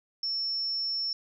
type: tone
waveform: sine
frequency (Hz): 5400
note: E8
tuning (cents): +41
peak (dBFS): -28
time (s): 0.23-1.13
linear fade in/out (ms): 2
effects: none